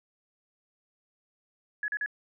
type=tone bursts; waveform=sine; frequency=1690 Hz; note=G#6; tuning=30 cents sharp; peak=-28 dBFS; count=3; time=1.83-2.061 s; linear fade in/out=2 ms; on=51 ms; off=39 ms; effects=none